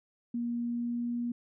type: tone with pitch glide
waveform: sine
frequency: 237.4 to 239.1 Hz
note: A#3 to A#3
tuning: +32 to +44 cents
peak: -30 dBFS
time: 0.34-1.32 s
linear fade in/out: 5 ms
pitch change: +12 cents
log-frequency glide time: 0.6-1.16 s
effects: none